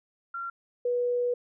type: tone pair in turn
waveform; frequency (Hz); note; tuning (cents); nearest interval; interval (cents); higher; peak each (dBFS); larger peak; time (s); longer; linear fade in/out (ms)
sine; 1374 / 488; F6 / B4; -29 / -21; octave + tritone; 1792; first; -32 / -24; second; 0.34-0.5 / 0.85-1.34; second; 5
effects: none